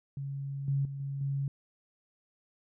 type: tone with level steps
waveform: sine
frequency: 138.59 Hz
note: C#3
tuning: in tune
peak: -34 / -26 / -36 / -33 / -29 dBFS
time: 0.17-1.48 s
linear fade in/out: 2 ms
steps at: 0.68 / 0.85 / 1 / 1.21 s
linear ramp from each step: 2 ms
effects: none